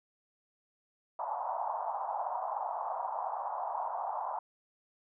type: band-pass noise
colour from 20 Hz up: white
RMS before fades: -36 dBFS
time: 1.19-4.39 s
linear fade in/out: 2 ms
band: 680 to 1000 Hz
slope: 48 dB/octave
effects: none